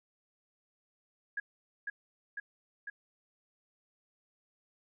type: tone with echo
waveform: sine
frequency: 1656 Hz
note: G#6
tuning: 5 cents flat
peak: -32 dBFS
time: 1.37-1.4 s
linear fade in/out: 5 ms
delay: 500 ms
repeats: 3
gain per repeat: -2 dB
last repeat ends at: 2.9 s
effects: none